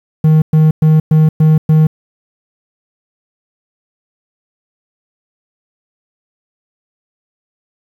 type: tone bursts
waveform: triangle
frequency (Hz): 156.2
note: D#3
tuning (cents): +7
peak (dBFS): -3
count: 6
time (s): 0.24-1.87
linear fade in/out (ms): 5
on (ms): 180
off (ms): 110
effects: 7-bit